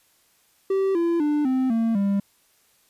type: tone with pitch steps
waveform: triangle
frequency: 386.9 / 338.8 / 296.6 / 259.7 / 227.4 / 199.12 Hz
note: G4 / E4 / D4 / C4 / A#3 / G3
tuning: -23 / +48 / +17 / -13 / -43 / +27 cents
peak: -17 dBFS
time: 0.7-2.2 s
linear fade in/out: 5 ms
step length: 250 ms
effects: white hiss -62 dBFS RMS until 2.89 s + resampled to 32000 Hz